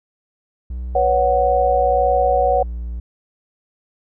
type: tone with pitch glide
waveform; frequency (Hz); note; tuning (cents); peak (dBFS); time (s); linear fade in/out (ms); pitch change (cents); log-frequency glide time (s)
triangle; 61.74 to 58.88; B1 to A#1; 0 to +18; -22; 0.7-3; 5; -82; 2.52-2.69
type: chord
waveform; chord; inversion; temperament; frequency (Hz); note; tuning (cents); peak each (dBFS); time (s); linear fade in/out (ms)
sine; B suspended second; none; just; 493.9 / 555.6 / 740.8; B4 / C#5 / F#5; 0 / +4 / +2; -20 / -18 / -16; 0.95-2.63; 5
effects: none